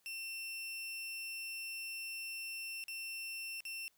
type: tone with dropouts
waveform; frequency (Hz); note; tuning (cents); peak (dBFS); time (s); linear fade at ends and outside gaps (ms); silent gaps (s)
sawtooth; 2700; E7; +41; -38; 0.06-3.88; 0; 2.839-2.882 / 3.605-3.652
effects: white hiss -74 dBFS RMS until 3.97 s